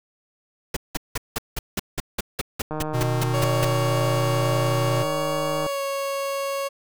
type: noise bursts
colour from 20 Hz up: pink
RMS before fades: -25 dBFS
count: 15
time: 0.74-3.65 s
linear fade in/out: 5 ms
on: 26 ms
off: 180 ms
type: click train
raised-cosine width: 1 ms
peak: -16 dBFS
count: 456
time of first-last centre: 2.71-5.665 s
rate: 154 Hz
type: tone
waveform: square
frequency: 122.8 Hz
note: B2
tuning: 9 cents flat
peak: -23 dBFS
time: 2.93-5.04 s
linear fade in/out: 20 ms
type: tone with pitch glide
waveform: 30% pulse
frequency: 562 to 552.7 Hz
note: C#5 to C#5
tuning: +24 to -5 cents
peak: -22 dBFS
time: 3.33-6.69 s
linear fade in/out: 20 ms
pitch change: -29 cents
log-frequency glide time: 5.65-5.82 s
effects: none